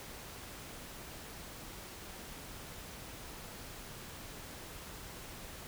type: silence
effects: pink hiss -48 dBFS RMS until 5.67 s